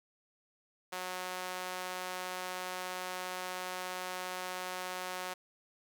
sawtooth tone with high-pass filter, 183 Hz, F#3, 19 cents flat, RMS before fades -40 dBFS, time 0.92-5.34 s, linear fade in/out 10 ms, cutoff 710 Hz, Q 0.88, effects none

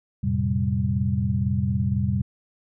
sine tone cluster, 87.7 / 111.9 / 129.6 / 195.8 Hz, F2 / A2 / C3 / G3, +8 / +30 / -16 / -2 cents, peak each -26 dBFS, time 0.23-2.22 s, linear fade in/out 10 ms, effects none

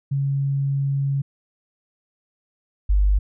sine tone pair in turn, 138.6 / 49.63 Hz, C#3 / G1, 0 / +22 cents, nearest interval octave + tritone, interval 1778 cents, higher first, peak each -19 / -14 dBFS, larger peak second, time 0.11-1.22 / 2.89-3.19 s, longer first, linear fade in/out 10 ms, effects none

